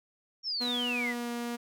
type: exponential sweep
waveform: sine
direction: down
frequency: 5588 to 1864.7 Hz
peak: -30 dBFS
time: 0.43-1.15 s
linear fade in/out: 50 ms
type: tone with pitch glide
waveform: sawtooth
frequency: 244 to 238 Hz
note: B3 to A#3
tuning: -21 to +36 cents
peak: -29 dBFS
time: 0.6-1.57 s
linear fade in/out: 20 ms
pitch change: -43 cents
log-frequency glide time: 0.92-1.3 s
effects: none